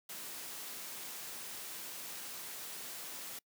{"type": "noise", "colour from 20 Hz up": "white", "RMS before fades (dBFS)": -45, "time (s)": [0.09, 3.39], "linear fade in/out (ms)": 5, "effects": ["noise-tail reverb RT60 0.1 s tail -25 dB re dry", "high-pass 150 Hz 12 dB/octave"]}